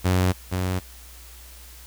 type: tone pair in turn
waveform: sawtooth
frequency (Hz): 91.8 / 92.18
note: F#2 / F#2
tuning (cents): -13 / -6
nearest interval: unison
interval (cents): 7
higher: second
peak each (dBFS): -14 / -19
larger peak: first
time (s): 0.04-0.33 / 0.51-0.8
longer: neither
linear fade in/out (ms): 20
effects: added 60 Hz sine -44 dBFS peak until 1.86 s + white hiss -47 dBFS RMS until 1.86 s